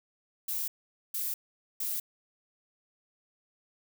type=noise bursts; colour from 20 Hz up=violet; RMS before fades=-33 dBFS; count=3; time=0.48-2 s; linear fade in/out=5 ms; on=200 ms; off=460 ms; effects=none